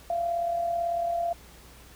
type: tone with amplitude modulation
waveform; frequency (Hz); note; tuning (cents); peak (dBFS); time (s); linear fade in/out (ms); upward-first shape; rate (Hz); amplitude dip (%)
sine; 686; F5; -31; -23; 0.1-1.33; 2; sine; 38.1; 45
effects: added 60 Hz sine -53 dBFS peak until 1.95 s + pink hiss -52 dBFS RMS until 1.95 s